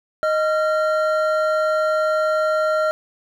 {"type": "tone pair together", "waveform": "triangle", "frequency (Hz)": [622.3, 1375.4], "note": ["D#5", "F6"], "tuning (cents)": [0, -27], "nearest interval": "octave + major second", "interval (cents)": 1373, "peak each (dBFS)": [-16, -20], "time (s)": [0.23, 2.91], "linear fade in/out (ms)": 0, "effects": []}